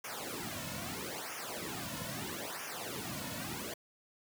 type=noise with flanger; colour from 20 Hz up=pink; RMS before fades=-41 dBFS; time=0.04-3.74 s; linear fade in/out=5 ms; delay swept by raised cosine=0.24 to 2.54 ms; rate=0.77 Hz; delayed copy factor=-0.95; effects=high-pass 80 Hz 12 dB/octave